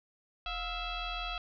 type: tone with frequency modulation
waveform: sine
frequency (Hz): 1297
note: E6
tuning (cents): -28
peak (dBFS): -34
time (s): 0.46-1.38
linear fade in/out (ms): 2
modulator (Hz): 670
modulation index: 3.7
effects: none